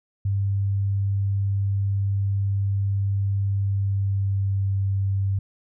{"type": "tone with pitch glide", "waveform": "sine", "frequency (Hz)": [99, 97.75], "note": ["G2", "G2"], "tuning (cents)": [18, -4], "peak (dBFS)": -20, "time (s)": [0.25, 5.39], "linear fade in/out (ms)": 5, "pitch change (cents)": -22, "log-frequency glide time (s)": [3.56, 4.76], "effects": []}